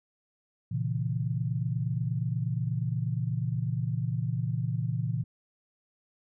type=chord; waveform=sine; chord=A# diminished; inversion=none; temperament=equal with one note detuned; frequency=116.54 / 136.37 / 164.81 Hz; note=A#2 / C#3 / E3; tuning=0 / -28 / 0 cents; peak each=-30 / -32 / -33 dBFS; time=0.71-5.24 s; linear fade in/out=10 ms; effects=none